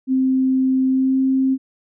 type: tone with pitch glide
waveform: sine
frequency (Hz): 261.6 to 264.6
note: C4 to C4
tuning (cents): 0 to +20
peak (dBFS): -14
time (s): 0.07-1.58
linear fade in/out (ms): 50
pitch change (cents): +20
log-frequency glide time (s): 0.88-1.19
effects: none